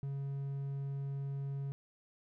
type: tone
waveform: triangle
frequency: 138.59 Hz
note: C#3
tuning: in tune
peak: -34 dBFS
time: 0.03-1.72 s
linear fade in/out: 0 ms
effects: none